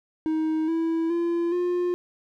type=tone with pitch steps; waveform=triangle; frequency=315.3 / 327.9 / 341.1 / 354.7 Hz; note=D#4 / E4 / F4 / F4; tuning=+23 / -9 / -41 / +27 cents; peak=-20 dBFS; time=0.26-1.94 s; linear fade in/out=0 ms; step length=420 ms; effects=none